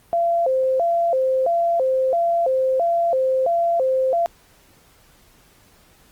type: tone with vibrato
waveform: sine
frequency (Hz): 597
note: D5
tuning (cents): +28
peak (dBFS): -16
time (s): 0.13-4.26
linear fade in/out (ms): 0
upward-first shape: square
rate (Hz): 1.5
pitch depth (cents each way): 230
effects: pink hiss -54 dBFS RMS until 6.11 s + Opus 32 kbps